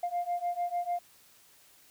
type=beating tone pair; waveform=sine; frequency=698.5 / 705.2 Hz; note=F5 / F5; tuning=0 / +17 cents; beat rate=6.7 Hz; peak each=-32 / -31 dBFS; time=0.03-0.99 s; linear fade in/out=5 ms; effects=tanh soft clip ceiling -25 dBFS + white hiss -60 dBFS RMS until 1.9 s